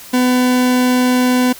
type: tone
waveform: 40% pulse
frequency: 250.8 Hz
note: B3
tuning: 27 cents sharp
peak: -10 dBFS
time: 0.13-1.53 s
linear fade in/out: 10 ms
effects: white hiss -36 dBFS RMS until 1.59 s